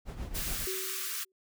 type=noise with tremolo; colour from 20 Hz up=brown; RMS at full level=-35 dBFS; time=0.05-0.67 s; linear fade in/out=50 ms; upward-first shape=triangle; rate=7 Hz; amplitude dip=70%
type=high-pass noise; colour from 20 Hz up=white; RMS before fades=-36 dBFS; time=0.34-1.25 s; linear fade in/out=20 ms; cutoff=1100 Hz; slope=96 dB/octave
type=tone with exponential decay; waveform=sine; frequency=378 Hz; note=F#4; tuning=37 cents sharp; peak=-33 dBFS; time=0.67-1.32 s; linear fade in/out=2 ms; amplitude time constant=140 ms
effects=none